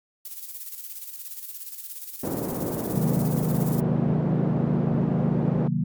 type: noise with tremolo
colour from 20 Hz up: violet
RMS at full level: -35 dBFS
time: 0.25-3.8 s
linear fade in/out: 2 ms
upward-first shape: square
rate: 17 Hz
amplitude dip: 50%
type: band-pass noise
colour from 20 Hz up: pink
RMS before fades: -29 dBFS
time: 2.23-5.68 s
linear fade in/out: 5 ms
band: 180 to 510 Hz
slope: 12 dB/octave
type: clicks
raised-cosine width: 3 ms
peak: -27 dBFS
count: 8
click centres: 2.527 / 2.703 / 2.982 / 3.17 / 3.434 / 4.104 / 4.945 / 5.101 s
type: chord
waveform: sine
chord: C half-diminished seventh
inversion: none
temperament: equal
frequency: 130.81 / 155.56 / 185 / 233.1 Hz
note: C3 / Eb3 / Gb3 / Bb3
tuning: 0 / 0 / 0 / 0 cents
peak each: -28 / -25 / -27 / -29 dBFS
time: 2.94-5.84 s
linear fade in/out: 5 ms
effects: MP3 96 kbps